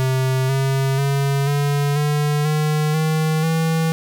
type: tone with pitch steps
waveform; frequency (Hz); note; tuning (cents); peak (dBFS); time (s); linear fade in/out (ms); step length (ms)
square; 130.81 / 134.88 / 139.07 / 143.39 / 147.85 / 152.45 / 157.19 / 162.07; C3 / C#3 / C#3 / D3 / D3 / D#3 / D#3 / E3; 0 / -47 / +6 / -41 / +12 / -35 / +18 / -29; -17; 0-3.92; 0; 490
effects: none